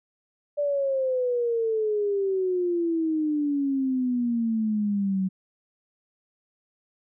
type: exponential sweep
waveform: sine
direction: down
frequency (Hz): 587.3 to 186.4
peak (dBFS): -22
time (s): 0.57-5.29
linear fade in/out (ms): 20
effects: none